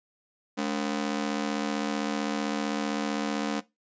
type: ring-modulated tone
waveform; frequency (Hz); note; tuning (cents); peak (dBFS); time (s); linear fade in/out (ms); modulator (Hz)
sawtooth; 250.8; B3; +27; -20; 0.57-3.61; 20; 37.8
effects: noise-tail reverb RT60 0.2 s tail -19 dB re dry + resampled to 16000 Hz

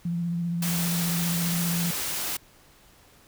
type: tone with vibrato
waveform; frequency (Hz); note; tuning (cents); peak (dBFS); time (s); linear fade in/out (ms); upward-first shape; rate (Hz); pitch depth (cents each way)
sine; 171.2; F3; -34; -25; 0.05-1.91; 5; triangle; 15; 33
type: noise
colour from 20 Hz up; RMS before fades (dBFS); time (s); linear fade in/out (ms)
white; -30; 0.62-2.37; 5
effects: pink hiss -56 dBFS RMS until 3.27 s

